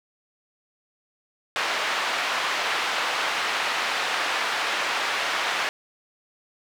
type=band-pass noise; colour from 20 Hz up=pink; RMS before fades=-26 dBFS; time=1.56-5.69 s; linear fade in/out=0 ms; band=920 to 3400 Hz; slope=12 dB/octave; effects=none